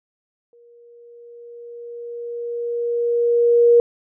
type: tone with exponential growth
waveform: sine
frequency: 473.6 Hz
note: A#4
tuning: 27 cents sharp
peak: -8 dBFS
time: 0.53-3.8 s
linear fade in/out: 1 ms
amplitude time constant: 710 ms
effects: none